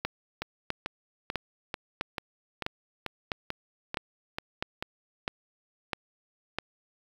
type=two click trains; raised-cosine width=0.3 ms; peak=-16 / -13 dBFS; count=11 / 11; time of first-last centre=0.42-4.825 / 0.05-6.586 s; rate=2.27 / 1.53 Hz; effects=7-bit